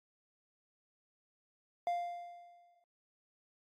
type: tone with exponential decay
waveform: triangle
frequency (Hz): 698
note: F5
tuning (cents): -1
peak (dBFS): -28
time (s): 1.87-2.84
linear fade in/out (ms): 1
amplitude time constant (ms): 210
effects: AAC 48 kbps